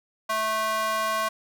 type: tone with high-pass filter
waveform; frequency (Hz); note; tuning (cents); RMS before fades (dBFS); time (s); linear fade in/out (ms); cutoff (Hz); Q
square; 218.7; A3; -10; -26; 0.29-1.29; 10; 920; 3.5
effects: none